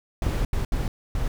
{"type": "noise bursts at uneven times", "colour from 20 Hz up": "brown", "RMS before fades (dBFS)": -24, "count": 4, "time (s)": [[0.22, 0.45], [0.53, 0.65], [0.72, 0.88], [1.15, 1.28]], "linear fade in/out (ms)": 2, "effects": []}